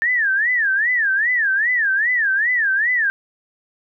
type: tone with vibrato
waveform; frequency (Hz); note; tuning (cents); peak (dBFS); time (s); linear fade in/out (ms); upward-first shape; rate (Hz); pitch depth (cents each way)
sine; 1760; A6; 0; -15; 0.02-3.1; 0; sine; 2.5; 230
effects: none